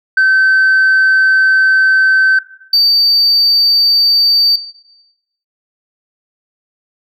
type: tone pair in turn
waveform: sine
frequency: 1540 / 4615 Hz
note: G6 / D8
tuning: -31 / -31 cents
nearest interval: octave + perfect fifth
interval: 1900 cents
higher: second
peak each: -4 dBFS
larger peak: neither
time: 0.17-2.39 / 2.73-4.56 s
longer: first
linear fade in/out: 5 ms
effects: noise-tail reverb RT60 0.9 s tail -17 dB re dry + tanh soft clip ceiling -5 dBFS